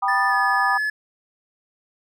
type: chord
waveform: sine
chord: G augmented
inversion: none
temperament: just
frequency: 784 / 980 / 1225 Hz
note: G5 / B5 / D#6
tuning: 0 / -14 / -27 cents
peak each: -23 dBFS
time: 0.02-0.78 s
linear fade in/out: 10 ms
type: tone with pitch glide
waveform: triangle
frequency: 1760 to 1714.8 Hz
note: A6 to A6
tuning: 0 to -45 cents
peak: -19 dBFS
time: 0.08-0.9 s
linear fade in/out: 5 ms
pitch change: -45 cents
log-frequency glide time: 0.29-0.34 s
effects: none